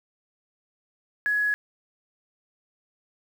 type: tone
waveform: sine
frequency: 1681 Hz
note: G#6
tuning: 20 cents sharp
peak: -21 dBFS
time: 1.26-1.54 s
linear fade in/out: 0 ms
effects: 8-bit